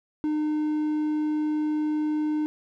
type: tone with hard clipping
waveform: triangle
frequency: 304.2 Hz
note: D#4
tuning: 39 cents flat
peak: -24 dBFS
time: 0.24-2.46 s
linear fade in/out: 0 ms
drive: 6 dB
effects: none